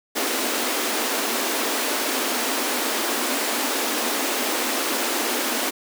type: high-pass noise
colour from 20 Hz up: pink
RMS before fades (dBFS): -24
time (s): 0.15-5.71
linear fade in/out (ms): 20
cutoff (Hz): 230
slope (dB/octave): 96
effects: none